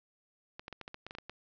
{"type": "clicks", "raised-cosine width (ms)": 0.3, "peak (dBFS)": -27, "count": 11, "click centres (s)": [0.595, 0.681, 0.727, 0.813, 0.879, 0.944, 1.066, 1.109, 1.151, 1.185, 1.296], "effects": ["resampled to 16000 Hz", "10-bit"]}